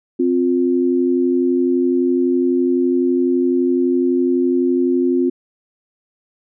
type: tone pair together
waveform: sine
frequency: 261.6 / 353.5 Hz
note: C4 / F4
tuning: 0 / +21 cents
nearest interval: perfect fourth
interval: 521 cents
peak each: -16 / -16 dBFS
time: 0.19-5.3 s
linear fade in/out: 10 ms
effects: none